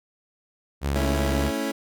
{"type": "tone with vibrato", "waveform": "sawtooth", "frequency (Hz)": 69.3, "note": "C#2", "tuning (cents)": 0, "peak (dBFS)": -19, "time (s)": [0.81, 1.52], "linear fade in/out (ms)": 50, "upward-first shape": "triangle", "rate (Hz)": 3.5, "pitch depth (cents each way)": 34}
{"type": "chord", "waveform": "25% pulse", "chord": "A major", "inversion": "none", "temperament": "equal", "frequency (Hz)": [220, 277.2, 329.6], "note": ["A3", "C#4", "E4"], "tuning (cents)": [0, 0, 0], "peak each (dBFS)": [-27, -24, -27], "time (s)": [0.95, 1.72], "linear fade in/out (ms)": 10}
{"effects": []}